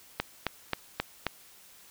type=click train; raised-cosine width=0.3 ms; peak=-11 dBFS; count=5; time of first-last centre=0.2-1.267 s; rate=3.75 Hz; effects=white hiss -55 dBFS RMS until 1.9 s